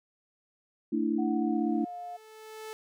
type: chord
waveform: sine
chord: A suspended fourth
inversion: none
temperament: equal with one note detuned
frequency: 224.1 / 293.7 / 329.6 Hz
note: A3 / D4 / E4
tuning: +32 / 0 / 0 cents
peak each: -30 dBFS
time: 0.92-1.85 s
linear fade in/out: 10 ms
type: tone with pitch glide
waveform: sine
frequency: 740 to 707.8 Hz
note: F#5 to F5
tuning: 0 to +23 cents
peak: -37 dBFS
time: 1.18-2.17 s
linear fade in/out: 10 ms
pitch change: -77 cents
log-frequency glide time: 1.32-1.96 s
type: tone with exponential growth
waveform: sawtooth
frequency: 436.4 Hz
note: A4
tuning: 14 cents flat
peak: -34 dBFS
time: 1.25-2.73 s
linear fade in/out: 0 ms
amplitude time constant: 320 ms
effects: none